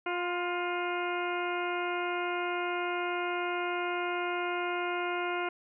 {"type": "harmonic tone with a mistuned harmonic", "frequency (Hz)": 353.4, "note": "F4", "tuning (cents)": 21, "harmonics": [1, 2, 3, 4, 5, 6, 7, 8], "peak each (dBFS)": [-34, -36, -38, -37, -50, -40, -42, -45], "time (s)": [0.06, 5.49], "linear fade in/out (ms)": 5, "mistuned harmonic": 3, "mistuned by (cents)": -27, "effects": []}